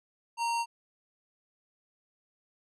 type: tone with sample-and-hold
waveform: sine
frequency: 932.3 Hz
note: A#5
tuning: in tune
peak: -27 dBFS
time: 0.37-0.66 s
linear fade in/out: 50 ms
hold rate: 3675 Hz
effects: resampled to 22050 Hz